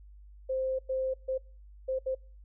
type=tone bursts at uneven times; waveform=sine; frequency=523.3 Hz; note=C5; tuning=in tune; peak=-28 dBFS; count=5; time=0.49-0.79 / 0.89-1.14 / 1.28-1.38 / 1.88-1.99 / 2.06-2.15 s; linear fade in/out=10 ms; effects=noise-tail reverb RT60 0.4 s tail -26 dB re dry + added 50 Hz sine -49 dBFS peak until 2.44 s